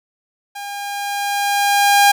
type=tone with level ramp; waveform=sawtooth; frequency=808 Hz; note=G#5; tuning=48 cents flat; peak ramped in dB=-24 to -4 dBFS; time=0.55-2.12 s; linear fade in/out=10 ms; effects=none